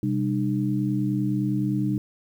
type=tone cluster; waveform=sine; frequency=129.6 / 199.4 / 303 Hz; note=C3 / G3 / D#4; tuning=-16 / +30 / -46 cents; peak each=-26 dBFS; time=0.03-1.98 s; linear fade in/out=2 ms; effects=9-bit